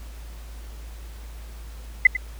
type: tone with echo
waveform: sine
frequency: 2028 Hz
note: B6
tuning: 45 cents sharp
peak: -7 dBFS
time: 2.05-2.07 s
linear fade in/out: 5 ms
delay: 98 ms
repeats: 1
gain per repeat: -14 dB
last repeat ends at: 2.168 s
effects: added 55 Hz sine -36 dBFS peak until 2.39 s + pink hiss -49 dBFS RMS until 2.39 s